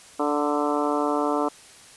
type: harmonic tone with a mistuned harmonic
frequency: 146.83 Hz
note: D3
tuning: in tune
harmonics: 2 / 3 / 4 / 5 / 6 / 7 / 8 / 9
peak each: -26 / -28 / -29 / -30 / -31 / -31 / -32 / -33 dBFS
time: 0.19-1.49 s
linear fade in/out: 10 ms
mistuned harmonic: 6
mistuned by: +24 cents
effects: white hiss -48 dBFS RMS until 1.96 s + resampled to 24000 Hz